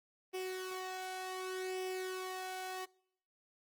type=tone with flanger; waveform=sawtooth; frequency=372.6 Hz; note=F#4; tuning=12 cents sharp; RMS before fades=-41 dBFS; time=0.33-2.86 s; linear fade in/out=20 ms; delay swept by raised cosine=0.36 to 1.27 ms; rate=0.67 Hz; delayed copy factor=+0.6; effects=noise-tail reverb RT60 0.7 s tail -25 dB re dry + Opus 24 kbps